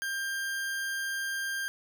40% pulse tone, 1593 Hz, G6, 27 cents sharp, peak -30 dBFS, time 0.02-1.68 s, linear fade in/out 0 ms, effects none

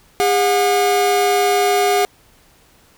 45% pulse tone pair together, 405.5 / 724.6 Hz, G#4 / F#5, -41 / -36 cents, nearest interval minor seventh, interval 1005 cents, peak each -16 dBFS, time 0.2-2.05 s, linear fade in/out 0 ms, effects pink hiss -52 dBFS RMS until 2.97 s

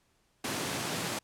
pink high-pass noise, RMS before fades -34 dBFS, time 0.44-1.19 s, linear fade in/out 5 ms, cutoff 120 Hz, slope 24 dB/octave, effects pink hiss -71 dBFS RMS until 1.23 s + low-pass 11000 Hz 12 dB/octave

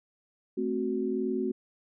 sine chord, F# diminished, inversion first, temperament equal, 220 / 261.6 / 370 Hz, A3 / C4 / F#4, 0 / 0 / 0 cents, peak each -33 / -32 / -30 dBFS, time 0.57-1.52 s, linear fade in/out 10 ms, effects none

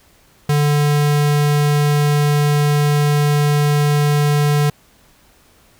square tone, 146.83 Hz, D3, in tune, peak -13 dBFS, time 0.49-4.7 s, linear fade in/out 5 ms, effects pink hiss -52 dBFS RMS until 5.79 s

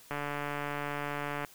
click train, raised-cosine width 0.5 ms, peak -20 dBFS, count 195, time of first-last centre 0.11-1.448 s, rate 145 Hz, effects white hiss -56 dBFS RMS until 1.54 s

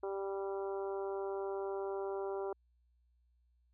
harmonic tone, 196 Hz, G3, in tune, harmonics 2 / 3 / 4 / 5 / 6 / 7, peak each -37 / -45 / -46 / -49 / -54 / -54 dBFS, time 0.03-2.53 s, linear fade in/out 5 ms, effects added 60 Hz sine -69 dBFS peak until 3.73 s

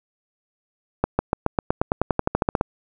accelerating click train, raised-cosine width 1 ms, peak -4 dBFS, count 17, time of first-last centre 1.04-2.611 s, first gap 150 ms, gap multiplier 0.94, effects none

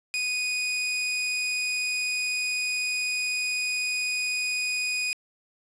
sawtooth tone, 2482 Hz, D#7, 5 cents flat, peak -22 dBFS, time 0.14-5.13 s, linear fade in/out 0 ms, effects resampled to 22050 Hz + 8-bit

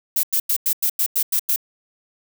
violet noise bursts, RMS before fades -19 dBFS, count 9, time 0.16-1.561 s, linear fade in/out 5 ms, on 73 ms, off 93 ms, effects none

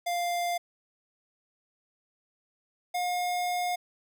square tone pair in turn, 698.5 / 714.8 Hz, F5 / F5, 0 / +40 cents, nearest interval unison, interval 40 cents, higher second, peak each -28 dBFS, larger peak neither, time 0.06-0.58 / 2.94-3.76 s, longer second, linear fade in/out 10 ms, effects none

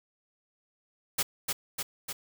white noise with echo, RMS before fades -27 dBFS, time 1.18-1.23 s, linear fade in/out 10 ms, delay 300 ms, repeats 3, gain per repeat -3 dB, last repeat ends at 2.13 s, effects none

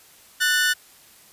sawtooth tone pair together, 1480 / 1786.5 Hz, F#6 / A6, 0 / +26 cents, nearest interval minor third, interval 326 cents, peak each -16 / -19 dBFS, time 0.4-0.74 s, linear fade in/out 20 ms, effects white hiss -51 dBFS RMS until 1.32 s + resampled to 32000 Hz

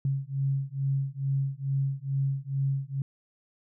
sine beating tone pair, 135.7 / 138 Hz, C#3 / C#3, -36 / -7 cents, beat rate 2.3 Hz, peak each -29 dBFS, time 0.05-3.02 s, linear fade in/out 2 ms, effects none

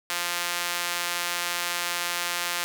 sawtooth tone with high-pass filter, 174.61 Hz, F3, in tune, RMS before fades -29 dBFS, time 0.1-2.64 s, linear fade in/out 0 ms, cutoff 1400 Hz, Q 0.6, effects none

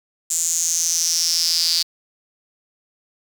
sawtooth tone with high-pass filter sweep, 166.9 Hz, E3, 22 cents sharp, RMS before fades -20 dBFS, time 0.3-1.83 s, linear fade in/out 10 ms, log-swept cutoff 7300 to 4600 Hz, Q 7.7, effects none

